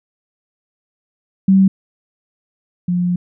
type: tone pair in turn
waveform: sine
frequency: 192.2 / 177.46 Hz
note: G3 / F3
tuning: -34 / +28 cents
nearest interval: minor second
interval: 138 cents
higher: first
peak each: -7 / -14 dBFS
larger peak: first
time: 1.48-1.68 / 2.88-3.16 s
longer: second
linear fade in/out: 5 ms
effects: none